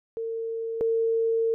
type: tone pair in turn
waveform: sine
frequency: 454 / 454 Hz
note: A#4 / A#4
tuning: -46 / -46 cents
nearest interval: unison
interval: 0 cents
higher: neither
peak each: -28 / -21 dBFS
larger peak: second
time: 0.17-0.81 / 0.81-1.54 s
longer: second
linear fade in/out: 0 ms
effects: none